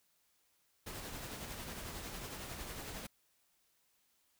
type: noise with tremolo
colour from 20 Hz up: pink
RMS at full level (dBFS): -44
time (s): 0.86-3.07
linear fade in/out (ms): 10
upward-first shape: sine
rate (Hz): 11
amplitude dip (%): 35
effects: white hiss -75 dBFS RMS until 4.39 s